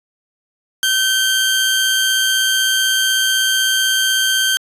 sawtooth tone pair together, 1537 / 3190 Hz, G6 / G7, -35 / +30 cents, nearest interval octave + minor second, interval 1265 cents, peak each -13 dBFS, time 0.83-4.57 s, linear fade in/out 0 ms, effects resampled to 32000 Hz

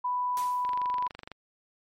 sine tone, 991 Hz, B5, 6 cents sharp, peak -26 dBFS, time 0.04-1.08 s, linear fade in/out 10 ms
white noise with exponential decay, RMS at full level -39 dBFS, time 0.37-0.81 s, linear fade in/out 1 ms, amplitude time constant 94 ms
click train, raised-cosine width 0.3 ms, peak -25 dBFS, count 17, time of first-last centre 0.65-1.317 s, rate 24 Hz
effects MP3 64 kbps

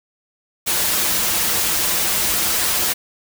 white noise with comb filter, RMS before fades -19 dBFS, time 0.66-2.94 s, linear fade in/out 20 ms, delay 7.4 ms, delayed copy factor -0.55, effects none

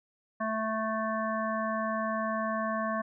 harmonic tone, 220 Hz, A3, in tune, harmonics 1 / 3 / 5 / 7 / 8, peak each -34 / -33 / -33 / -41 / -40 dBFS, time 0.4-3.02 s, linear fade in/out 10 ms, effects none

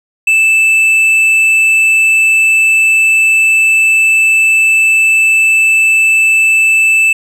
sine tone with tanh clipping, 2637 Hz, E7, in tune, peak -7 dBFS, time 0.27-7.13 s, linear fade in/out 5 ms, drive 6 dB, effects none

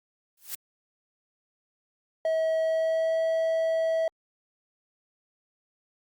blue noise with exponential growth, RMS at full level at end -29 dBFS, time 0.37-0.55 s, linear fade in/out 5 ms, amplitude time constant 38 ms
triangle tone with pitch glide, 643 to 650.1 Hz, E5 to E5, -43 to -24 cents, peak -21 dBFS, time 2.25-4.08 s, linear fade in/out 2 ms, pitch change +19 cents, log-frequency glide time 2.61-3.21 s
effects Opus 48 kbps

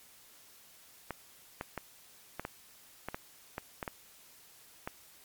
clicks, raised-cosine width 0.5 ms, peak -21 dBFS, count 11, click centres 1.107 / 1.611 / 1.777 / 2.396 / 2.451 / 3.086 / 3.145 / 3.581 / 3.828 / 3.878 / 4.875 s, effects white hiss -58 dBFS RMS until 5.24 s + MP3 96 kbps

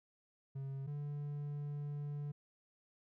triangle tone pair in turn, 136.1 / 145.59 Hz, C#3 / D3, -31 / -15 cents, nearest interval minor second, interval 116 cents, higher second, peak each -38 / -37 dBFS, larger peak second, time 0.55-0.87 / 0.87-2.32 s, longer second, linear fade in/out 10 ms, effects none

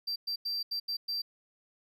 triangle tone bursts at uneven times, 4699 Hz, D8, in tune, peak -30 dBFS, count 6, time 0.07-0.16 / 0.27-0.36 / 0.45-0.63 / 0.71-0.8 / 0.88-0.97 / 1.08-1.22 s, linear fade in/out 10 ms, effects none

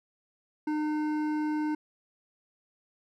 sine tone with hard clipping, 304.1 Hz, D#4, 40 cents flat, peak -29 dBFS, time 0.67-1.75 s, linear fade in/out 5 ms, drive 11 dB, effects none

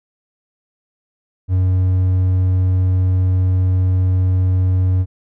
triangle tone, 92.5 Hz, F#2, in tune, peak -10 dBFS, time 1.48-5.06 s, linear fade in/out 50 ms, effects none

